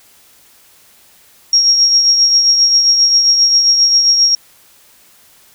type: tone with tremolo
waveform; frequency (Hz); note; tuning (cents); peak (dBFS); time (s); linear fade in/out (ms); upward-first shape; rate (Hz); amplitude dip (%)
sine; 5588; F8; 0; -5; 1.53-4.35; 2; triangle; 7.5; 50
effects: white hiss -47 dBFS RMS until 5.54 s